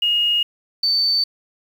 sine tone pair in turn, 2863 / 4545 Hz, F7 / C#8, +42 / +42 cents, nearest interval minor sixth, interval 800 cents, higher second, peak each -15 dBFS, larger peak neither, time 0.02-0.43 / 0.83-1.24 s, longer neither, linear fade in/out 5 ms, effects 7-bit

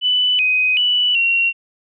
sine tone with pitch steps, 2988 / 2509 / 2963 / 2743 Hz, F#7 / D#7 / F#7 / F7, +16 / +14 / +2 / -32 cents, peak -13 dBFS, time 0.01-1.53 s, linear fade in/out 50 ms, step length 380 ms, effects none

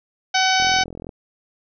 harmonic tone, 755 Hz, F#5, 35 cents sharp, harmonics 1 / 2 / 3 / 4 / 5 / 6 / 7 / 8, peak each -19 / -22 / -24 / -25 / -26 / -27 / -27 / -28 dBFS, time 0.34-0.84 s, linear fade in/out 10 ms
click train, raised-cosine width 2 ms, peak -21 dBFS, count 22, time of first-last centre 0.6-1.092 s, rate 42.7 Hz
effects none

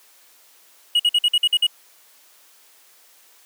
triangle tone bursts, 2900 Hz, F#7, 35 cents flat, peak -12 dBFS, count 8, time 0.95-1.668 s, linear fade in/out 5 ms, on 46 ms, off 50 ms, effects white hiss -53 dBFS RMS until 3.45 s + high-pass 400 Hz 12 dB/octave

